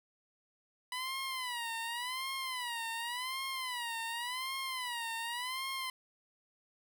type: tone with vibrato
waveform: 15% pulse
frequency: 987.8 Hz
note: B5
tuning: in tune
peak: -30 dBFS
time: 0.92-5.9 s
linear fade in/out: 2 ms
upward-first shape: sine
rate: 0.89 Hz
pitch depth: 140 cents each way
effects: none